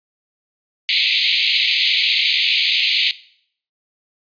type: band-pass noise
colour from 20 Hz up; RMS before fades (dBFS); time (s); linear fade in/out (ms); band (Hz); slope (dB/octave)
white; -17; 0.89-3.11; 0; 2100 to 4500; 96
effects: noise-tail reverb RT60 0.6 s tail -18 dB re dry + resampled to 11025 Hz